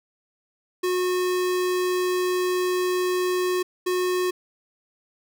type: tone bursts at uneven times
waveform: square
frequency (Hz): 363.7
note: F#4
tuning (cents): -30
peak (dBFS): -22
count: 2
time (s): 0.83-3.63 / 3.86-4.31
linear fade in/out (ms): 10
effects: none